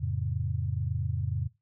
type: chord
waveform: sine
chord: F augmented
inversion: none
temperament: just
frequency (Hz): 87.31 / 109.13 / 136.42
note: F2 / A2 / C#3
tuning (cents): 0 / -14 / -27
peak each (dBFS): -32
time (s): 0-1.48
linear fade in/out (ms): 20
effects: noise-tail reverb RT60 0.2 s tail -17 dB re dry